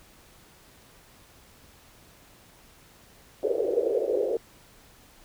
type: band-pass noise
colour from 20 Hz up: white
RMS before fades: -26 dBFS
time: 3.43-4.37 s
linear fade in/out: 2 ms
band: 390 to 520 Hz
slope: 48 dB/octave
effects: pink hiss -55 dBFS RMS until 5.24 s